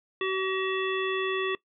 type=harmonic tone; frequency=380 Hz; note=F#4; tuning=46 cents sharp; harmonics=1 / 3 / 5 / 7 / 9; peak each=-28 / -33 / -35 / -36 / -38 dBFS; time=0.21-1.55 s; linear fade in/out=2 ms; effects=noise-tail reverb RT60 0.1 s tail -20 dB re dry